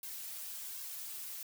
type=noise with flanger; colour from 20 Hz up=blue; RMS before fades=-44 dBFS; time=0.03-1.43 s; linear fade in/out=2 ms; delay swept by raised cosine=1.8 to 6.6 ms; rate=1.3 Hz; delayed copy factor=+0.8; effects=none